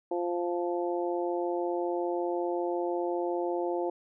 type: harmonic tone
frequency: 174.61 Hz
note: F3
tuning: in tune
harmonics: 2 / 3 / 4 / 5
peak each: -30 / -34 / -36 / -38 dBFS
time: 0.11-3.9 s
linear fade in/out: 5 ms
effects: none